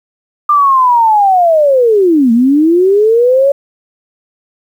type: linear two-way sweep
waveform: sine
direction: down then up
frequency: 1200 to 223.4 to 567 Hz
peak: -5 dBFS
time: 0.49-3.52 s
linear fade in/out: 5 ms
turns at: 2.32 s
effects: 7-bit